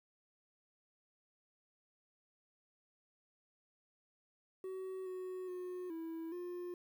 triangle tone with pitch steps, 376.9 / 370 / 362.7 / 327.1 / 354.9 Hz, F#4 / F#4 / F#4 / E4 / F4, +32 / 0 / -34 / -13 / +28 cents, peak -39 dBFS, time 4.64-6.74 s, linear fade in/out 2 ms, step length 420 ms, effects 11-bit

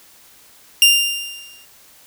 sawtooth tone with exponential decay, 2794 Hz, F7, in tune, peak -3 dBFS, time 0.82-1.65 s, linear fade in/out 1 ms, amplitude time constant 180 ms, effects white hiss -48 dBFS RMS until 2.06 s

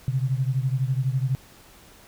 sine beating tone pair, 127.8 / 139.8 Hz, C3 / C#3, -40 / +15 cents, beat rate 12 Hz, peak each -23 / -26 dBFS, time 0.08-1.35 s, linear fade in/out 0 ms, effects pink hiss -51 dBFS RMS until 2.07 s

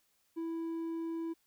sine tone with hard clipping, 329.6 Hz, E4, in tune, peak -36 dBFS, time 0.36-1.34 s, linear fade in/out 20 ms, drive 3 dB, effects white hiss -74 dBFS RMS until 1.46 s

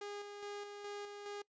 sawtooth tone with tremolo, 409.1 Hz, G#4, 26 cents flat, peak -39 dBFS, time 0.01-1.42 s, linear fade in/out 5 ms, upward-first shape square, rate 2.4 Hz, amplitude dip 40%, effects noise-tail reverb RT60 0.1 s tail -21 dB re dry + resampled to 16000 Hz

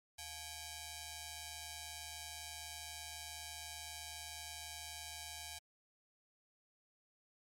5% pulse ring-modulated tone, 784 Hz, G5, in tune, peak -31 dBFS, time 0.18-5.59 s, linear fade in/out 10 ms, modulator 1490 Hz, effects MP3 64 kbps

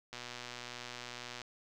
click train, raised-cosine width 0.2 ms, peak -26 dBFS, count 158, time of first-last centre 0.13-1.417 s, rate 122 Hz, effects none

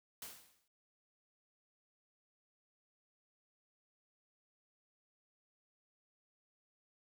white noise with exponential decay, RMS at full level -45 dBFS, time 0.22-0.68 s, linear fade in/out 2 ms, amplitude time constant 100 ms, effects noise-tail reverb RT60 0.2 s tail -26 dB re dry

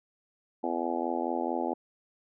harmonic tone, 84.5 Hz, E2, 43 cents sharp, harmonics 3 / 4 / 5 / 6 / 7 / 8 / 9 / 10, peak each -35 / -34 / -39 / -38 / -38 / -39 / -36 / -36 dBFS, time 0.63-1.74 s, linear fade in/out 10 ms, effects none

